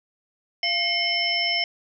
sine tone cluster, 689 / 2147 / 3052 / 5300 Hz, F5 / C7 / G7 / E8, -24 / +44 / -47 / +9 cents, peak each -31 / -25 / -27 / -25 dBFS, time 0.63-1.64 s, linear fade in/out 2 ms, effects none

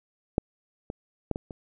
clicks, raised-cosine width 2 ms, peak -8 / -20 / -13 / -18 / -25 dBFS, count 5, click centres 0.381 / 0.901 / 1.313 / 1.359 / 1.508 s, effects none

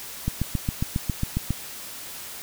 click train, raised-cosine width 5 ms, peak -11 dBFS, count 10, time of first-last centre 0.28-1.506 s, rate 7.34 Hz, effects white hiss -38 dBFS RMS until 2.42 s

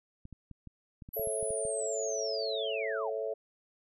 clicks, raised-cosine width 5 ms, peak -34 dBFS, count 11, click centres 0.254 / 0.327 / 0.513 / 0.673 / 1.022 / 1.089 / 1.196 / 1.273 / 1.428 / 1.506 / 1.652 s
sine linear sweep, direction down, 11880 to 624 Hz, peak -36 dBFS, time 1.13-3.11 s, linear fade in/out 10 ms
sine chord, A major, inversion none, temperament equal, 440 / 554.4 / 659.3 Hz, A4 / C#5 / E5, 0 / 0 / 0 cents, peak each -35 / -37 / -37 dBFS, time 1.16-3.34 s, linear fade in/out 10 ms
effects none

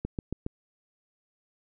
click train, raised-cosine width 3 ms, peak -18 dBFS, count 4, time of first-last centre 0.05-0.464 s, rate 7.24 Hz, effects none

